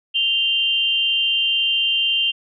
sine tone pair together, 2794 / 3136 Hz, F7 / G7, 0 / 0 cents, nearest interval major second, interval 200 cents, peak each -19 dBFS, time 0.14-2.32 s, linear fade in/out 20 ms, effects none

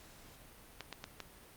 clicks, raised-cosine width 0.2 ms, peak -24 dBFS, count 4, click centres 0.807 / 0.927 / 1.041 / 1.203 s, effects pink hiss -57 dBFS RMS until 1.56 s + Opus 48 kbps

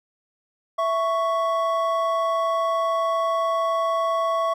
triangle tone pair together, 661 / 1111.7 Hz, E5 / C#6, +5 / +5 cents, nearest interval major sixth, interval 900 cents, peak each -21 dBFS, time 0.78-4.54 s, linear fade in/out 10 ms, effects none

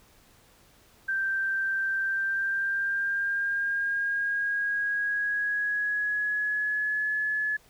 sine tone with pitch glide, 1568 to 1709.9 Hz, G6 to A6, 0 to -50 cents, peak -25 dBFS, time 1.08-7.57 s, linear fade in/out 10 ms, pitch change +150 cents, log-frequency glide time 1.99-7.13 s, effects pink hiss -59 dBFS RMS until 7.69 s

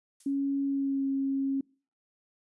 violet noise with exponential decay, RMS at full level -46 dBFS, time 0.2-0.42 s, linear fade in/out 5 ms, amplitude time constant 46 ms
sine tone with pitch glide, 277.2 to 272 Hz, C#4 to C#4, 0 to -33 cents, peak -26 dBFS, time 0.26-1.61 s, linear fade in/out 5 ms, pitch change -33 cents, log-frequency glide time 0.65-1.07 s
effects noise-tail reverb RT60 0.4 s tail -25 dB re dry + resampled to 24000 Hz

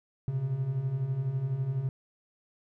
triangle beating tone pair, 123.47 / 135.47 Hz, B2 / C#3, 0 / -39 cents, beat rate 12 Hz, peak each -33 / -27 dBFS, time 0.28-1.89 s, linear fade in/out 0 ms, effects none

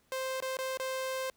sawtooth tone with dropouts, 523.3 Hz, C5, in tune, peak -29 dBFS, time 0.12-1.3 s, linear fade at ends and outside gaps 1 ms, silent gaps 0.403-0.424 / 0.57-0.588 / 0.773-0.798 s, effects pink hiss -70 dBFS RMS until 1.36 s

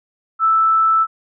sine tone, 1318.5 Hz, E6, in tune, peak -11 dBFS, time 0.39-1.07 s, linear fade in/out 50 ms, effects none

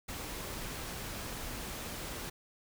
pink noise, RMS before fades -41 dBFS, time 0.08-2.3 s, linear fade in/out 10 ms, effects none

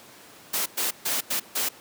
white noise bursts at uneven times, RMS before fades -26 dBFS, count 5, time 0.53-0.66 / 0.77-0.91 / 1.05-1.21 / 1.3-1.4 / 1.55-1.69 s, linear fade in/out 10 ms, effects pink hiss -48 dBFS RMS until 1.8 s + high-pass 200 Hz 12 dB/octave

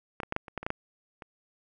clicks, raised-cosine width 0.5 ms, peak -18 / -20 / -15 / -13 / -28 / -17 / -24 / -15 / -14 / -27 dBFS, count 10, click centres 0.202 / 0.233 / 0.324 / 0.364 / 0.482 / 0.577 / 0.63 / 0.665 / 0.704 / 1.222 s, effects none

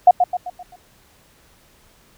sine tone with echo, 720 Hz, F#5, 47 cents flat, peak -4 dBFS, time 0.07-0.11 s, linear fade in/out 5 ms, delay 130 ms, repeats 5, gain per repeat -7 dB, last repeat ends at 0.76 s, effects pink hiss -54 dBFS RMS until 2.17 s

